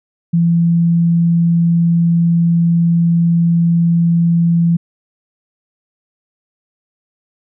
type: tone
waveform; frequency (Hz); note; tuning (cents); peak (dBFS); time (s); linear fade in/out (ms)
sine; 169; E3; +43; -9; 0.33-4.77; 10
effects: none